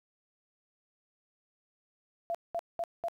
sine tone bursts, 680 Hz, F5, 46 cents flat, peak -30 dBFS, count 4, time 2.3-3.084 s, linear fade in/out 0 ms, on 46 ms, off 200 ms, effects 11-bit

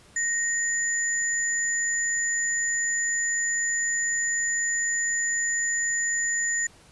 sine tone pair together, 1864.7 / 6996 Hz, A#6 / A8, 0 / -11 cents, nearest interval octave + major seventh, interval 2289 cents, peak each -26 dBFS, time 0.16-6.67 s, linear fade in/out 5 ms, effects pink hiss -54 dBFS RMS until 6.91 s + resampled to 24000 Hz

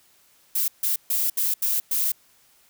violet noise bursts at uneven times, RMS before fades -23 dBFS, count 6, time 0.55-0.68 / 0.83-0.96 / 1.1-1.3 / 1.37-1.54 / 1.62-1.8 / 1.91-2.12 s, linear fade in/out 5 ms, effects white hiss -59 dBFS RMS until 2.69 s

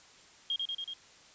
sine tone with echo, 3237 Hz, G#7, 45 cents flat, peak -29 dBFS, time 0.5-0.56 s, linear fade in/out 2 ms, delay 94 ms, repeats 4, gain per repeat -2 dB, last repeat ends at 0.936 s, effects white hiss -57 dBFS RMS until 1.34 s + resampled to 16000 Hz

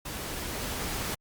pink noise with level ramp, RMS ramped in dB -37 to -32 dBFS, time 0.05-1.15 s, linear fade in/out 10 ms, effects Opus 48 kbps

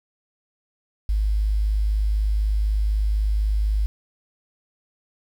sine tone with quantisation, 52 Hz, G#1, 3 cents sharp, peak -18 dBFS, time 1.09-3.86 s, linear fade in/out 0 ms, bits 8, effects none

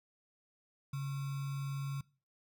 sine tone with sample-and-hold, 138.59 Hz, C#3, in tune, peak -35 dBFS, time 0.93-2.01 s, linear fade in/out 5 ms, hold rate 1225 Hz, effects noise-tail reverb RT60 0.4 s tail -23 dB re dry

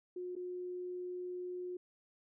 sine tone with dropouts, 360.3 Hz, F#4, 46 cents flat, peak -39 dBFS, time 0.16-1.77 s, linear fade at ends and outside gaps 5 ms, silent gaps 0.354-0.363 s, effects none

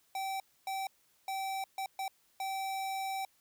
square tone bursts at uneven times, 773 Hz, G5, 24 cents flat, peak -35 dBFS, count 6, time 0.15-0.4 / 0.67-0.87 / 1.28-1.64 / 1.78-1.86 / 1.99-2.08 / 2.4-3.25 s, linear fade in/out 2 ms, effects white hiss -70 dBFS RMS until 3.4 s

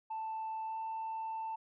sine tone with pitch glide, 883 to 889.7 Hz, A5 to A5, +6 to +19 cents, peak -35 dBFS, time 0.1-1.56 s, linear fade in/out 10 ms, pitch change +13 cents, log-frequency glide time 0.66-0.77 s, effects tanh soft clip ceiling -34 dBFS

